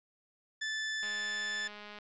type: tone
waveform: sawtooth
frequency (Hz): 1750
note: A6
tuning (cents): -10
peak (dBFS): -30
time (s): 0.61-1.68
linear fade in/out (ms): 10
type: click train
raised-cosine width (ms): 0.3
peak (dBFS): -32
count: 200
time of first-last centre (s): 1.03-1.987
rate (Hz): 208
effects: resampled to 16000 Hz + 11-bit